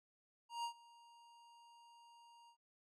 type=tone with ADSR envelope; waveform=square; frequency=939 Hz; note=A#5; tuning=12 cents sharp; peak=-39 dBFS; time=0.49-2.57 s; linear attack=150 ms; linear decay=90 ms; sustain=-23 dB; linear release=83 ms; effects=low-pass 8000 Hz 12 dB/octave